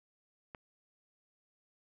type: click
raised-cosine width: 0.5 ms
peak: -30 dBFS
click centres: 0.548 s
effects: none